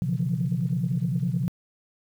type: tone cluster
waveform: sine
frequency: 124.6 / 140.3 / 168.4 / 178.1 Hz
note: B2 / C#3 / E3 / F3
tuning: +16 / +21 / +37 / +34 cents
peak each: -28 dBFS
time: 0.02-1.48 s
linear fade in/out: 0 ms
effects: tanh soft clip ceiling -15 dBFS + 9-bit